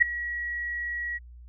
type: tone with ADSR envelope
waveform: sine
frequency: 1917 Hz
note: A#6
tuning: 48 cents sharp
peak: -11 dBFS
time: 0-1.19 s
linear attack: 22 ms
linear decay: 4 ms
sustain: -18 dB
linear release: 28 ms
effects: added 60 Hz sine -44 dBFS peak until 1.48 s